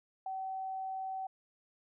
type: tone with ADSR envelope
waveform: sine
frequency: 763 Hz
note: G5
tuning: 47 cents flat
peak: -34 dBFS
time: 0.26-1.27 s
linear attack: 4 ms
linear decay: 6 ms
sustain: -2 dB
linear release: 6 ms
effects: none

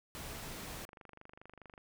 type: noise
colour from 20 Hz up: pink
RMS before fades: -45 dBFS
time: 0.15-0.85 s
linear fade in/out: 0 ms
type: click train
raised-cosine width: 0.5 ms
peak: -37 dBFS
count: 27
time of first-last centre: 0.73-1.778 s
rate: 24.8 Hz
effects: none

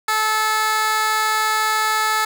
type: tone with high-pass filter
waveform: 15% pulse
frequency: 434 Hz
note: A4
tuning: 24 cents flat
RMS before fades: -19 dBFS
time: 0.08-2.25 s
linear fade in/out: 5 ms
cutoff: 1100 Hz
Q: 1.1
effects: none

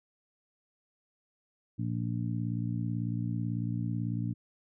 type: harmonic tone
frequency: 58.1 Hz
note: A#1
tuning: 5 cents flat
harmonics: 2 / 3 / 4 / 5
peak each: -32 / -36 / -38 / -40 dBFS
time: 1.78-4.34 s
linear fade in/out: 20 ms
effects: none

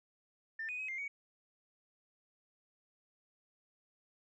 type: tone with pitch steps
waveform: sine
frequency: 1792 / 2485 / 2539 / 2106 / 2245 Hz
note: A6 / D#7 / D#7 / C7 / C#7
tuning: +31 / -3 / +34 / +11 / +21 cents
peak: -37 dBFS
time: 0.59-1.08 s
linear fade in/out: 5 ms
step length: 98 ms
effects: tanh soft clip ceiling -33 dBFS

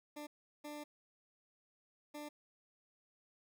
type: tone bursts at uneven times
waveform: 20% pulse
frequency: 296.4 Hz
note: D4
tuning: 16 cents sharp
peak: -40 dBFS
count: 3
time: 0.16-0.27 / 0.64-0.84 / 2.14-2.29 s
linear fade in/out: 10 ms
effects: none

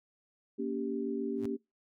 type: chord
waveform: sine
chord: G diminished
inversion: first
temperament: just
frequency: 235.2 / 282.2 / 392 Hz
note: Bb3 / Db4 / G4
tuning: +16 / +31 / 0 cents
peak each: -36 dBFS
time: 0.58-1.57 s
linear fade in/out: 20 ms
type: tone with exponential growth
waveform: sawtooth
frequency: 109.4 Hz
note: A2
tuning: 9 cents flat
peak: -36 dBFS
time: 1.34-1.46 s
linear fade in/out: 5 ms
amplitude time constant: 26 ms
effects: noise-tail reverb RT60 0.2 s tail -21 dB re dry

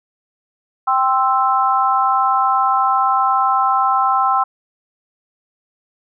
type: chord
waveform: sine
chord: C major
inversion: second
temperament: equal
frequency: 784 / 1046.5 / 1318.5 Hz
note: G5 / C6 / E6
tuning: 0 / 0 / 0 cents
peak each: -17 dBFS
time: 0.87-4.44 s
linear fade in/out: 10 ms
effects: none

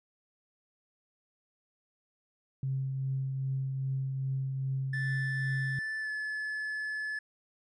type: tone with tremolo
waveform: sine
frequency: 133.8 Hz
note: C3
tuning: 39 cents sharp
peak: -28 dBFS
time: 2.63-5.79 s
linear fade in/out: 2 ms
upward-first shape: triangle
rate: 2.5 Hz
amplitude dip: 35%
type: tone with pitch glide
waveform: triangle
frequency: 1755 to 1722.9 Hz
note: A6 to A6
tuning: -5 to -37 cents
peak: -31 dBFS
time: 4.93-7.19 s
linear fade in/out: 5 ms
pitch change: -32 cents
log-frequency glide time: 6-6.1 s
effects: tanh soft clip ceiling -22 dBFS + resampled to 24000 Hz

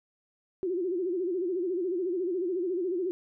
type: tone with vibrato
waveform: sine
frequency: 360 Hz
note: F#4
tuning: 47 cents flat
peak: -27 dBFS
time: 0.63-3.11 s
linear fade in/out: 0 ms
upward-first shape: sine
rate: 14 Hz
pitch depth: 120 cents each way
effects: none

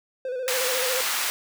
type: tone with vibrato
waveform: triangle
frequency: 509 Hz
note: C5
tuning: 48 cents flat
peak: -25 dBFS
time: 0.25-1.01 s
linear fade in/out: 2 ms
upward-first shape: square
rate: 14 Hz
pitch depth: 45 cents each way
type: high-pass noise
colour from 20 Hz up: pink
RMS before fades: -26 dBFS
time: 0.48-1.3 s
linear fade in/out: 0 ms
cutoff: 1200 Hz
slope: 12 dB/octave
effects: none

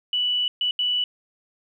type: tone bursts at uneven times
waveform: sine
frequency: 2960 Hz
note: F#7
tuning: in tune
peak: -20 dBFS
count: 3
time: 0.13-0.48 / 0.61-0.71 / 0.79-1.04 s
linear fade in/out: 2 ms
effects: 10-bit

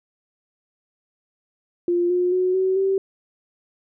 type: tone with pitch steps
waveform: sine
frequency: 349.2 / 358.2 / 367.4 / 376.9 / 386.6 Hz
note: F4 / F4 / F#4 / F#4 / G4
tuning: 0 / +44 / -12 / +32 / -24 cents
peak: -17 dBFS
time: 1.88-2.98 s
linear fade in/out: 2 ms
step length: 220 ms
effects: none

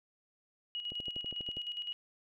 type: tone with tremolo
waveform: sine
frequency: 2900 Hz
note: F#7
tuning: 35 cents flat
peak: -35 dBFS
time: 0.75-1.93 s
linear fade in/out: 0 ms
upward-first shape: square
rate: 9.8 Hz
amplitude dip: 55%
type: click train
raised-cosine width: 2 ms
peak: -33 dBFS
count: 9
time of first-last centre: 0.92-1.57 s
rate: 12.3 Hz
effects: none

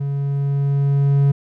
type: tone with level ramp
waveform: triangle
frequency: 140.2 Hz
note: C#3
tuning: 20 cents sharp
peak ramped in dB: -18 to -9 dBFS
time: 0-1.32 s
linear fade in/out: 10 ms
effects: none

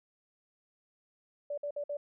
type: tone bursts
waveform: sine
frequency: 580 Hz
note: D5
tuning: 22 cents flat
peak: -33 dBFS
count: 4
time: 1.5-1.97 s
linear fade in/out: 5 ms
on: 77 ms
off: 54 ms
effects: none

